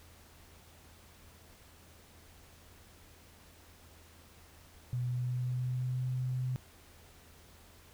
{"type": "tone with pitch glide", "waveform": "sine", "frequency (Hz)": [123.47, 127.46], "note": ["B2", "C3"], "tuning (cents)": [0, -45], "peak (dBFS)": -31, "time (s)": [4.93, 6.56], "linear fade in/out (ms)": 0, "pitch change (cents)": 55, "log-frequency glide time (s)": [5.05, 6.04], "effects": ["added 82 Hz sine -60 dBFS peak until 7.93 s", "pink hiss -59 dBFS RMS until 7.93 s"]}